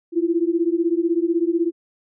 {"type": "beating tone pair", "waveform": "sine", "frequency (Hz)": [330, 346], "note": ["E4", "F4"], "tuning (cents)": [2, -16], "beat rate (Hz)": 16, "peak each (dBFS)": -20, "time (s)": [0.12, 1.72], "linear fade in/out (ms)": 50, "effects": []}